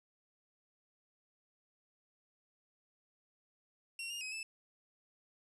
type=tone with pitch steps; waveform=sawtooth; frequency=2738 / 2824 / 2537 / 2627 Hz; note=F7 / F7 / D#7 / E7; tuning=-35 / +19 / +33 / -7 cents; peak=-37 dBFS; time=3.99-4.43 s; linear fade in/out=2 ms; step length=110 ms; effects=resampled to 24000 Hz + 13-bit